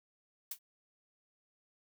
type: noise with exponential decay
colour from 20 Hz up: blue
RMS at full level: -34 dBFS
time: 0.51-0.59 s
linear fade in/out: 5 ms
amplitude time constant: 17 ms
effects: none